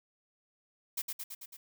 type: noise with echo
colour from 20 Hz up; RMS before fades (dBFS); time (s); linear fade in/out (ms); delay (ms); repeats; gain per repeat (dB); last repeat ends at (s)
blue; -34; 0.97-1.02; 10; 110; 5; -3; 1.57
effects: none